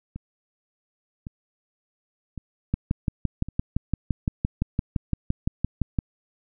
two click trains, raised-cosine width 5 ms, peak -22 / -10 dBFS, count 4 / 20, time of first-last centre 0.16-3.486 / 2.74-5.988 s, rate 0.902 / 5.85 Hz, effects none

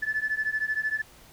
sine beating tone pair, 1732 / 1745 Hz, A6 / A6, -28 / -15 cents, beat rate 13 Hz, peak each -28 dBFS, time 0.02-1.02 s, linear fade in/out 10 ms, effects tanh soft clip ceiling -18 dBFS + pink hiss -53 dBFS RMS until 1.32 s

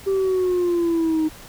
sine linear sweep, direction down, 392 to 309.7 Hz, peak -15 dBFS, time 0.06-1.29 s, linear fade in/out 20 ms, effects tanh soft clip ceiling -16 dBFS + pink hiss -42 dBFS RMS until 1.48 s

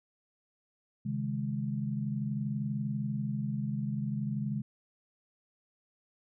sine chord, C# suspended second, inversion none, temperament equal with one note detuned, 135.11 / 155.56 / 207.7 Hz, C#3 / D#3 / G#3, -44 / 0 / 0 cents, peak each -34 / -38 / -34 dBFS, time 1.05-4.62 s, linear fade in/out 10 ms, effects none

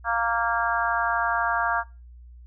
harmonic tone, 232 Hz, A#3, 8 cents flat, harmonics 3 / 4 / 5 / 6 / 7, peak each -28 / -28 / -28 / -28 / -28 dBFS, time 0.04-1.84 s, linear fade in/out 50 ms, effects noise-tail reverb RT60 0.3 s tail -22 dB re dry + added 60 Hz sine -43 dBFS peak until 2.46 s

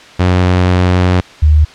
sawtooth / sine tone pair in turn, 90.7 / 76.07 Hz, F#2 / D#2, -34 / -39 cents, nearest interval minor third, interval 305 cents, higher first, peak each -4 dBFS, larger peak neither, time 0.19-1.21 / 1.42-1.65 s, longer first, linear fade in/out 10 ms, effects white hiss -36 dBFS RMS until 1.74 s + low-pass 4000 Hz 12 dB/octave

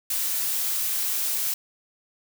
blue noise, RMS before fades -26 dBFS, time 0.1-1.54 s, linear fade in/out 5 ms, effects none

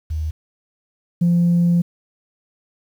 sine tone pair in turn, 77.78 / 172.75 Hz, D#2 / F3, 0 / -19 cents, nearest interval octave + major second, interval 1381 cents, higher second, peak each -20 / -11 dBFS, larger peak second, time 0.1-0.31 / 1.21-1.82 s, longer second, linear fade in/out 10 ms, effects tanh soft clip ceiling -10 dBFS + 8-bit

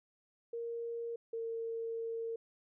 sine tone pair in turn, 466.2 / 456.6 Hz, A#4 / A#4, 0 / -36 cents, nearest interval unison, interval 36 cents, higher first, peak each -37 / -36 dBFS, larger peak second, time 0.53-1.16 / 1.33-2.36 s, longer second, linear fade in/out 5 ms, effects none

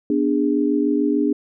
sine chord, G# diminished, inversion first, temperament equal with one note detuned, 246.9 / 293.7 / 410.5 Hz, B3 / D4 / G#4, 0 / 0 / -20 cents, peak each -22 / -18 / -23 dBFS, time 0.1-1.33 s, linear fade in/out 2 ms, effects none

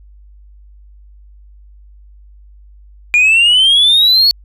sine exponential sweep, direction up, 2404 to 4435 Hz, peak -4 dBFS, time 3.14-4.31 s, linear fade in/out 0 ms, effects tanh soft clip ceiling -5 dBFS + added 50 Hz sine -38 dBFS peak until 4.44 s

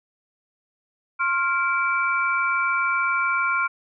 sine tone cluster, 1067 / 1394 / 2317 Hz, C6 / F6 / D7, +34 / -4 / -24 cents, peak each -25 / -22 / -26 dBFS, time 1.19-3.68 s, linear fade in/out 20 ms, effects none

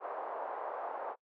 white band-pass noise, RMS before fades -40 dBFS, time 0-1.16 s, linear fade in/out 50 ms, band 530 to 960 Hz, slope 24 dB/octave, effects noise-tail reverb RT60 0.1 s tail -24 dB re dry

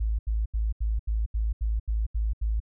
sine tone bursts, 54.3 Hz, A1, 22 cents flat, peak -23 dBFS, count 10, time 0-2.602 s, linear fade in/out 10 ms, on 190 ms, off 78 ms, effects none

